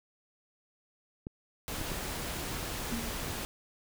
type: clicks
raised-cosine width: 3 ms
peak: -25 dBFS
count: 3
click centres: 1.269 / 1.814 / 1.918 s
type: noise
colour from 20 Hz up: pink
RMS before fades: -37 dBFS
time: 1.68-3.45 s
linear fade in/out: 0 ms
type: tone with exponential decay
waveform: sine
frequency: 231.6 Hz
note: A#3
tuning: 11 cents flat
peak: -31 dBFS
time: 2.92-3.38 s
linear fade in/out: 5 ms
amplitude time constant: 98 ms
effects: none